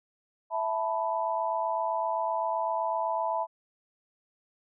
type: chord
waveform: sine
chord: E suspended fourth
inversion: none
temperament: equal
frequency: 659.3 / 880 / 987.8 Hz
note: E5 / A5 / B5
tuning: 0 / 0 / 0 cents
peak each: -31 dBFS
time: 0.5-3.47 s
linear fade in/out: 50 ms
effects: none